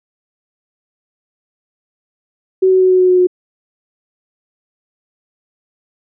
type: tone with pitch steps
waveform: sine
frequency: 376.6 / 374.2 / 371.8 / 369.5 / 367.1 / 364.8 / 362.5 Hz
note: F#4 / F#4 / F#4 / F#4 / F#4 / F#4 / F#4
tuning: +31 / +20 / +8 / -2 / -14 / -24 / -35 cents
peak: -7 dBFS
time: 2.62-3.271 s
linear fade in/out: 10 ms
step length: 93 ms
effects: none